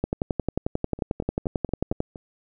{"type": "two click trains", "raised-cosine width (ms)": 2, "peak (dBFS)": [-24, -10], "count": [6, 23], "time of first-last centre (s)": [[0.99, 2.158], [0.04, 2.004]], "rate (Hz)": [4.28, 11.2], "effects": []}